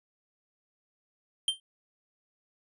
square tone with exponential decay, 3152 Hz, G7, 9 cents sharp, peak -21 dBFS, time 1.48-1.6 s, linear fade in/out 2 ms, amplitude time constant 24 ms, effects resampled to 24000 Hz

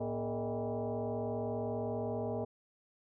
sine tone with frequency modulation, 110 Hz, A2, in tune, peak -33 dBFS, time 0-2.45 s, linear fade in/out 10 ms, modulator 175 Hz, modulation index 3.7, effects none

